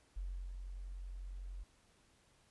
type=tone with ADSR envelope; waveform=sine; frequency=45.42 Hz; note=F#1; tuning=31 cents flat; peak=-38 dBFS; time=0.16-1.64 s; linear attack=14 ms; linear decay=360 ms; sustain=-5 dB; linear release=15 ms; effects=pink hiss -70 dBFS RMS until 2.5 s + resampled to 24000 Hz